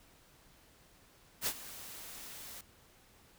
white noise with ADSR envelope, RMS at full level -32 dBFS, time 1.41-2.61 s, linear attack 57 ms, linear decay 62 ms, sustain -16 dB, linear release 4 ms, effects pink hiss -63 dBFS RMS until 3.38 s

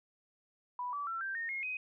sine tone with pitch steps, 986 / 1152.4 / 1346.9 / 1574.2 / 1839.9 / 2150 / 2513 Hz, B5 / D6 / E6 / G6 / A#6 / C7 / D#7, -3 / -33 / +37 / +7 / -23 / +47 / +17 cents, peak -35 dBFS, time 0.79-1.77 s, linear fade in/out 2 ms, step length 140 ms, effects none

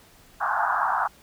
pink band-pass noise, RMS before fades -24 dBFS, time 0.4-1.08 s, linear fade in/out 20 ms, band 700 to 1600 Hz, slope 96 dB/octave, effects pink hiss -54 dBFS RMS until 1.22 s

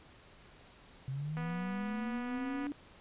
sine linear sweep, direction up, 130.2 to 290.8 Hz, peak -35 dBFS, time 1.08-2.72 s, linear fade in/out 0 ms
click train, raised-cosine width 0.5 ms, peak -30 dBFS, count 319, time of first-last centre 1.37-2.668 s, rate 245 Hz
effects pink hiss -58 dBFS RMS until 3 s + resampled to 8000 Hz

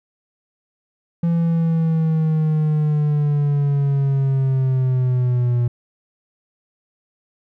triangle linear sweep, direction down, 169.5 to 120 Hz, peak -13 dBFS, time 1.23-5.68 s, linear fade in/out 5 ms, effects none

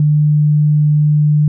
sine tone, 149.8 Hz, D3, 35 cents sharp, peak -8 dBFS, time 0-1.48 s, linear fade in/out 2 ms, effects none

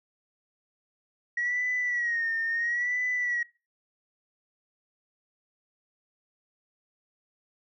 sine tone with vibrato, 1905 Hz, A#6, 37 cents sharp, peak -25 dBFS, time 1.37-3.43 s, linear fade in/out 5 ms, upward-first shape sine, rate 0.74 Hz, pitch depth 80 cents each way, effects noise-tail reverb RT60 0.3 s tail -21 dB re dry + tanh soft clip ceiling -21 dBFS

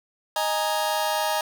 sawtooth chord, D# suspended fourth, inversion none, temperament just, 622.3 / 829.7 / 933.4 Hz, D#5 / G#5 / A#5, 0 / -2 / +2 cents, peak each -23 dBFS, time 0.36-1.41 s, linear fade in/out 2 ms, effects none

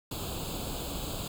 pink noise with comb filter, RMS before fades -36 dBFS, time 0.11-1.28 s, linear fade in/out 5 ms, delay 0.26 ms, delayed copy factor +0.85, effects none

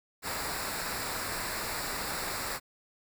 pink noise with comb filter, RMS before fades -35 dBFS, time 0.22-2.6 s, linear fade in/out 50 ms, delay 0.32 ms, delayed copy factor -0.65, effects none

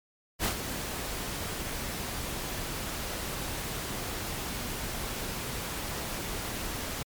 pink noise with ADSR envelope, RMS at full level -27 dBFS, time 0.39-7.03 s, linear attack 53 ms, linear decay 100 ms, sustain -8 dB, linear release 6 ms, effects MP3 96 kbps

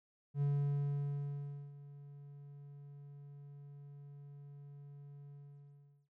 triangle tone with ADSR envelope, 142.6 Hz, C#3, 49 cents sharp, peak -28 dBFS, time 0.34-6.09 s, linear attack 77 ms, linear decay 1300 ms, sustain -20 dB, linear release 770 ms, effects none

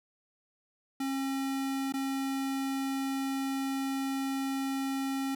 square tone with dropouts, 270 Hz, C#4, 45 cents flat, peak -31 dBFS, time 1-5.35 s, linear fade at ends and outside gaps 5 ms, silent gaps 1.924-1.938 s, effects none

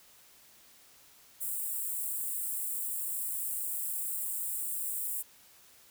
white high-pass noise, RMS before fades -35 dBFS, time 1.4-5.23 s, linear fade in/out 20 ms, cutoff 7600 Hz, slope 96 dB/octave, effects white hiss -59 dBFS RMS until 5.9 s

